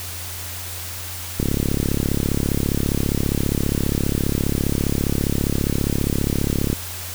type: click train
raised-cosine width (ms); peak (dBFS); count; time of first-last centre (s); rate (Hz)
3; -7; 187; 1.4-6.73; 34.9
effects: added 89 Hz sine -34 dBFS peak until 7.14 s + white hiss -32 dBFS RMS until 7.14 s